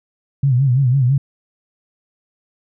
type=tone with vibrato; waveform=sine; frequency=130.6 Hz; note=C3; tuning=3 cents flat; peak=-11 dBFS; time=0.43-1.18 s; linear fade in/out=5 ms; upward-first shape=sine; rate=6 Hz; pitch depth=130 cents each way; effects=none